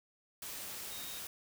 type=tone in noise; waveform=sine; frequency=3729 Hz; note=A#7; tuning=in tune; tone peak=-49 dBFS; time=0.91-1.19 s; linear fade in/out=2 ms; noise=white; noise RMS=-44 dBFS; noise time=0.42-1.27 s; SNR=-8 dB; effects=none

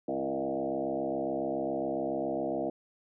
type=tone with frequency modulation; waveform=sine; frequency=472.5 Hz; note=A#4; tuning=23 cents sharp; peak=-29 dBFS; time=0.08-2.7 s; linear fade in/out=5 ms; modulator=67.2 Hz; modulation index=3.5; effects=none

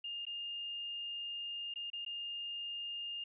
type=tone with dropouts; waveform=sine; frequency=2821 Hz; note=F7; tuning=17 cents sharp; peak=-39 dBFS; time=0.04-3.24 s; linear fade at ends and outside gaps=5 ms; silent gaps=0.253-0.266 / 1.74-1.758 / 1.902-1.931 / 2.05-2.062 s; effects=none

